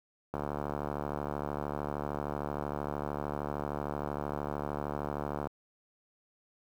click train, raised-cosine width 1 ms, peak -20 dBFS, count 376, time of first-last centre 0.34-5.47 s, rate 73.1 Hz, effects high-pass 60 Hz 12 dB/octave + 9-bit

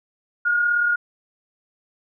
sine tone pair together, 1428.4 / 1466 Hz, F6 / F#6, +39 / -16 cents, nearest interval unison, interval 45 cents, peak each -17 / -29 dBFS, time 0.45-0.96 s, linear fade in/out 10 ms, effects none

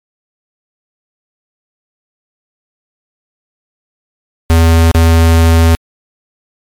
square tone with dropouts, 82.41 Hz, E2, in tune, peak -5 dBFS, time 4.5-5.75 s, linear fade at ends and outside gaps 0 ms, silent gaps 4.913-4.948 s, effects MP3 96 kbps

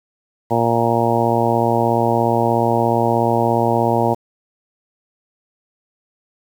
harmonic tone, 116.9 Hz, A#2, 5 cents sharp, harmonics 1 / 2 / 3 / 4 / 5 / 6 / 7 / 8, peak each -22 / -22 / -22 / -22 / -22 / -22 / -22 / -22 dBFS, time 0.5-4.15 s, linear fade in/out 20 ms, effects 7-bit

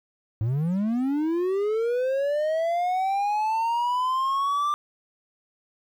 triangle linear sweep, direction up, 103.83 to 1189 Hz, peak -20 dBFS, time 0.41-4.74 s, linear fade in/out 0 ms, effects 10-bit

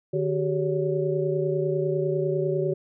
sine tone cluster, 151.7 / 376.9 / 406.9 / 563 Hz, D#3 / F#4 / G#4 / C#5, -44 / +32 / -35 / +27 cents, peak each -28 / -25 / -31 / -30 dBFS, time 0.13-2.74 s, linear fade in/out 10 ms, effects none

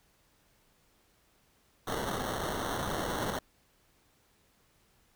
white noise with sample-and-hold, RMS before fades -34 dBFS, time 1.87-3.39 s, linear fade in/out 5 ms, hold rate 2450 Hz, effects pink hiss -68 dBFS RMS until 5.15 s

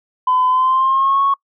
sine tone with pitch glide, 1013 to 1104.7 Hz, B5 to C#6, +44 to -6 cents, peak -11 dBFS, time 0.27-1.34 s, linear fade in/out 5 ms, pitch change +150 cents, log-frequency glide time 0.48-1.22 s, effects noise-tail reverb RT60 0.1 s tail -25 dB re dry + tanh soft clip ceiling -7 dBFS

